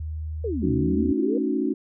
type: tone with pitch glide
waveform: sine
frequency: 78 to 79.59 Hz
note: D#2 to D#2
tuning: +5 to +40 cents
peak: -28 dBFS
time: 0-1.12 s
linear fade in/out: 5 ms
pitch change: +35 cents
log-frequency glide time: 0.61-0.91 s
type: exponential two-way sweep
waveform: sine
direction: down then up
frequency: 495.3 to 123.3 to 495.3 Hz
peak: -25 dBFS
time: 0.44-1.38 s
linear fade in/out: 5 ms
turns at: 0.73 s
type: chord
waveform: sine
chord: D# half-diminished seventh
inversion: second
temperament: equal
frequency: 220 / 277.2 / 311.1 / 370 Hz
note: A3 / C#4 / D#4 / F#4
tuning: 0 / 0 / 0 / 0 cents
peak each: -29 / -25 / -27 / -28 dBFS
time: 0.62-1.74 s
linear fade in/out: 10 ms
effects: none